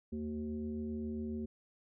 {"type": "tone with frequency modulation", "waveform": "sine", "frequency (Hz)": 227.2, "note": "A#3", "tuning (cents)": -44, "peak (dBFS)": -36, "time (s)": [0.12, 1.46], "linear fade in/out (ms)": 10, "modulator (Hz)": 149, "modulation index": 0.84, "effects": []}